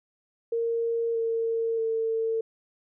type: tone with pitch steps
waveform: sine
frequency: 462.2 / 455.8 / 449.6 Hz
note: A#4 / A#4 / A4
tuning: -15 / -39 / +37 cents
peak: -24 dBFS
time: 0.52-2.41 s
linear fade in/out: 5 ms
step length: 630 ms
effects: none